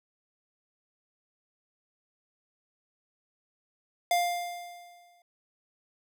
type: tone with exponential decay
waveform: square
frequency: 701 Hz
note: F5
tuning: 6 cents sharp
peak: -22 dBFS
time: 4.11-5.22 s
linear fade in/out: 2 ms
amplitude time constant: 240 ms
effects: none